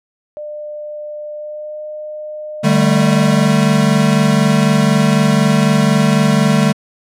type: tone with pitch glide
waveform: sine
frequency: 599 to 607.7 Hz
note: D5 to D#5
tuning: +34 to -41 cents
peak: -24 dBFS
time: 0.37-3.47 s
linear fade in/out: 0 ms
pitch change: +25 cents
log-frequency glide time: 1.29-1.82 s
type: chord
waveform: square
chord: D suspended fourth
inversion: none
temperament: equal with one note detuned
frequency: 150 / 196 / 220 Hz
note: D3 / G3 / A3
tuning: +37 / 0 / 0 cents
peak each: -15 / -15 / -15 dBFS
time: 2.63-6.73 s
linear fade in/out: 20 ms
effects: low-pass 10000 Hz 12 dB/octave